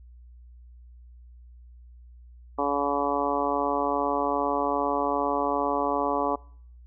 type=harmonic tone; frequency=142.5 Hz; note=C#3; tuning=48 cents sharp; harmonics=2 / 3 / 4 / 5 / 6 / 7 / 8; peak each=-31 / -31 / -31 / -31 / -31 / -31 / -31 dBFS; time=2.58-6.36 s; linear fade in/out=10 ms; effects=noise-tail reverb RT60 0.6 s tail -25 dB re dry + added 60 Hz sine -46 dBFS peak until 6.86 s